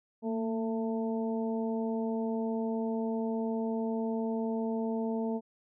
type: harmonic tone with a mistuned harmonic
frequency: 223.1 Hz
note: A3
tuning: 24 cents sharp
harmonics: 1 / 2 / 3 / 4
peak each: -31 / -35 / -40 / -43 dBFS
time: 0.22-5.41 s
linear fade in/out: 50 ms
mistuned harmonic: 1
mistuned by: +33 cents
effects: none